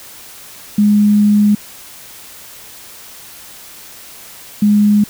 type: tone pair in turn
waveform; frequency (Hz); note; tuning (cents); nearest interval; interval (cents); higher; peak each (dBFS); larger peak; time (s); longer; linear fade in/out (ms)
sine; 207.7 / 207.7; G#3 / G#3; 0 / 0; unison; 0; neither; -7; neither; 0.78-1.55 / 4.62-5.04; first; 5
effects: white hiss -36 dBFS RMS until 5.09 s